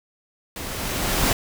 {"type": "noise with level ramp", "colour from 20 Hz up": "pink", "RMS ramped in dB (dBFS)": [-33, -19], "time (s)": [0.56, 1.33], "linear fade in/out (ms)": 2, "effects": []}